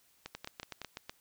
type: two click trains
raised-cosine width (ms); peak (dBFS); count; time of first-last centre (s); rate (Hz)
0.2; -24 / -23; 4 / 7; 0.26-0.817 / 0.35-1.095; 5.39 / 8.05
effects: white hiss -68 dBFS RMS until 1.2 s